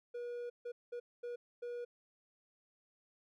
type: tone bursts at uneven times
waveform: triangle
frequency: 481.7 Hz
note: B4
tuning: 43 cents flat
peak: -38 dBFS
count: 5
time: 0.14-0.5 / 0.65-0.72 / 0.92-1 / 1.23-1.36 / 1.62-1.85 s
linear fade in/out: 10 ms
effects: none